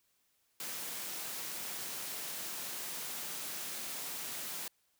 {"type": "high-pass noise", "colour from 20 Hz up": "white", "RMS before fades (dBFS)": -41, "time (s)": [0.6, 4.68], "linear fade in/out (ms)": 2, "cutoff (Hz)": 130, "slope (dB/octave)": 24, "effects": ["white hiss -75 dBFS RMS until 4.99 s"]}